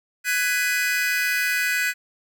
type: chord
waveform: 45% pulse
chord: G# minor seventh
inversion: third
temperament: just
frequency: 1495.1 / 1661.2 / 1993.5 / 2492 Hz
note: F#6 / G#6 / B6 / D#7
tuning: +18 / 0 / +16 / +2 cents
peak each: -25 / -27 / -26 / -27 dBFS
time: 0.24-1.94 s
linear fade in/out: 50 ms
effects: none